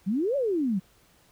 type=exponential two-way sweep; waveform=sine; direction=up then down; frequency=176.9 to 587.3 to 176.9 Hz; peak=-23 dBFS; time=0.06-0.8 s; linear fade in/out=20 ms; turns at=0.36 s; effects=pink hiss -61 dBFS RMS until 1.31 s